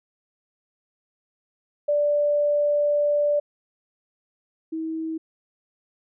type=tone pair in turn; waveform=sine; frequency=586 / 321.2 Hz; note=D5 / E4; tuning=-4 / -45 cents; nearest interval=minor seventh; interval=1041 cents; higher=first; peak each=-18 / -26 dBFS; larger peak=first; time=1.88-3.4 / 4.72-5.18 s; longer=first; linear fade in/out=10 ms; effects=none